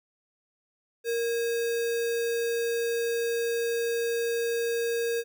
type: tone with sample-and-hold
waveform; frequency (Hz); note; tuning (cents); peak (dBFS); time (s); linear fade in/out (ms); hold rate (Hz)
sine; 466.2; A#4; 0; -25; 1.04-5.24; 50; 2100
effects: none